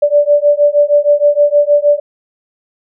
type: beating tone pair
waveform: sine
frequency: 581 / 587.4 Hz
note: D5 / D5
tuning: -19 / 0 cents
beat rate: 6.4 Hz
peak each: -10 dBFS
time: 0.02-2 s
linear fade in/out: 10 ms
effects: none